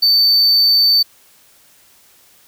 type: tone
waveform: triangle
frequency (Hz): 4554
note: C#8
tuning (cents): +46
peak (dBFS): -8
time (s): 0.02-1.03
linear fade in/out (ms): 10
effects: white hiss -50 dBFS RMS until 2.47 s